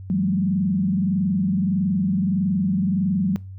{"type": "tone with frequency modulation", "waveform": "sine", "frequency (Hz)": 189.6, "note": "F#3", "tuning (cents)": 43, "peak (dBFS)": -18, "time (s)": [0.1, 3.36], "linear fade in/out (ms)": 0, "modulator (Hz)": 21.6, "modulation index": 1, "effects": ["noise-tail reverb RT60 0.3 s tail -22 dB re dry", "added 95 Hz sine -34 dBFS peak until 3.58 s"]}